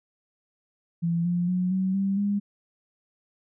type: tone with pitch steps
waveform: sine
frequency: 169 / 175.26 / 181.76 / 188.49 / 195.48 / 202.7 Hz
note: E3 / F3 / F#3 / F#3 / G3 / G#3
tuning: +43 / +6 / -31 / +32 / -5 / -42 cents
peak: -22 dBFS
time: 1.02-2.4 s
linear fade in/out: 20 ms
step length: 230 ms
effects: none